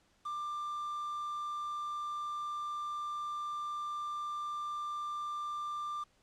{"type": "tone with quantisation", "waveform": "triangle", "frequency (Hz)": 1188, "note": "D6", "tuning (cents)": 20, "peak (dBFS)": -34, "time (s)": [0.25, 6.04], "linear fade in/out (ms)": 10, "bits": 9, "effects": ["pink hiss -70 dBFS RMS until 6.22 s", "low-pass 8000 Hz 12 dB/octave"]}